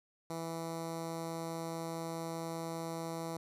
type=tone with notch filter; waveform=10% pulse; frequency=164.81 Hz; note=E3; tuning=in tune; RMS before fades=-40 dBFS; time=0.3-3.37 s; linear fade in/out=2 ms; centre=2700 Hz; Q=1.2; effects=resampled to 32000 Hz